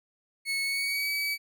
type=tone with pitch glide; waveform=30% pulse; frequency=2200 to 2282 Hz; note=C#7 to C#7; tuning=-14 to +50 cents; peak=-25 dBFS; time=0.45-1.38 s; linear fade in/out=50 ms; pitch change=+64 cents; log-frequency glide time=0.62-1.1 s; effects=none